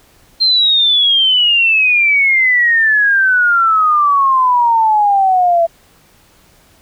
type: exponential sweep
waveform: sine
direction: down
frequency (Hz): 4186 to 663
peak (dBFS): -8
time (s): 0.4-5.67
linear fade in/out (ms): 20
effects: pink hiss -49 dBFS RMS until 6.81 s